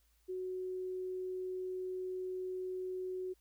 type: tone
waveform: sine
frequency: 370 Hz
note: F#4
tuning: in tune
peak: -37 dBFS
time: 0.28-3.34 s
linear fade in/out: 20 ms
effects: added 55 Hz sine -70 dBFS peak until 3.4 s + white hiss -75 dBFS RMS until 3.4 s